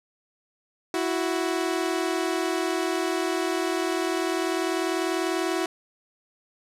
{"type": "tone pair together", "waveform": "sawtooth", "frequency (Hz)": [329.8, 370], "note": ["E4", "F#4"], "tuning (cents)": [1, 0], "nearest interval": "major second", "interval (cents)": 199, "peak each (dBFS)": -23, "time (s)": [0.94, 5.66], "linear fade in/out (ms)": 2, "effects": ["low-pass 11000 Hz 12 dB/octave"]}